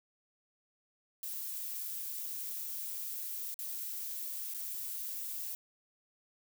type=noise with dropouts; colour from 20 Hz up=violet; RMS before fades=-40 dBFS; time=1.23-5.55 s; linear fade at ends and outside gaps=1 ms; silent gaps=3.542-3.59 / 4.539-4.545 s; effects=none